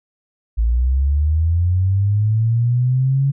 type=linear sweep; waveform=sine; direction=up; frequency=54.3 to 139.9 Hz; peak=-13 dBFS; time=0.57-3.32 s; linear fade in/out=20 ms; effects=none